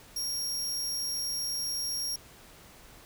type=tone; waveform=sawtooth; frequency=5588 Hz; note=F8; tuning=in tune; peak=-28 dBFS; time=0.16-2.16 s; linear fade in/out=5 ms; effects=pink hiss -53 dBFS RMS until 3.05 s